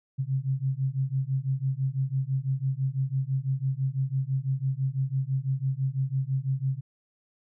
sine beating tone pair, 130.81 / 136.81 Hz, C3 / C#3, 0 / -22 cents, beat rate 6 Hz, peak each -28 dBFS, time 0.18-6.81 s, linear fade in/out 20 ms, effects none

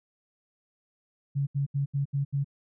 sine tone bursts, 140 Hz, C#3, 18 cents sharp, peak -24 dBFS, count 6, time 1.35-2.445 s, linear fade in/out 20 ms, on 120 ms, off 75 ms, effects none

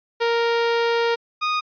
sawtooth tone pair in turn, 466.2 / 1238.2 Hz, A#4 / D#6, 0 / -9 cents, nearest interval octave + perfect fourth, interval 1691 cents, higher second, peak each -14 / -16 dBFS, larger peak first, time 0.2-1.16 / 1.41-1.61 s, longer first, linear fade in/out 20 ms, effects resampled to 11025 Hz

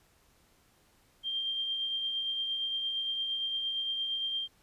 sine tone with tremolo, 3178 Hz, G7, 23 cents sharp, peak -29 dBFS, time 1.23-4.48 s, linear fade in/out 50 ms, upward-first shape triangle, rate 8.7 Hz, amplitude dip 35%, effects pink hiss -66 dBFS RMS until 4.62 s + resampled to 32000 Hz

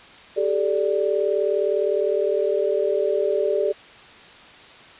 sine chord, G suspended second, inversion none, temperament equal with one note detuned, 392 / 431.7 / 587.3 Hz, G4 / A4 / D5, 0 / -33 / 0 cents, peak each -23 dBFS, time 0.36-3.73 s, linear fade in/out 20 ms, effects white hiss -45 dBFS RMS until 4.99 s + resampled to 8000 Hz

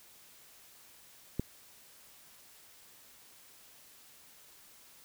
click, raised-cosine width 3 ms, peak -18 dBFS, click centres 1.396 s, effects white hiss -58 dBFS RMS until 5.04 s

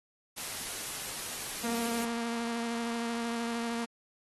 white noise, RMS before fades -38 dBFS, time 0.36-2.06 s, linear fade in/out 20 ms
sawtooth tone with vibrato, 233.1 Hz, A#3, in tune, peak -28 dBFS, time 1.63-3.86 s, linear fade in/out 20 ms, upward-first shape sine, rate 13 Hz, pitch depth 18 cents each way
effects AAC 32 kbps

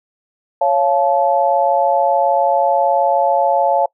sine chord, Db augmented, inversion none, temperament just, 554.4 / 693 / 866.2 Hz, Db5 / F5 / A5, 0 / -14 / -27 cents, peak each -16 dBFS, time 0.61-3.86 s, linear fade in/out 5 ms, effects noise-tail reverb RT60 0.1 s tail -25 dB re dry

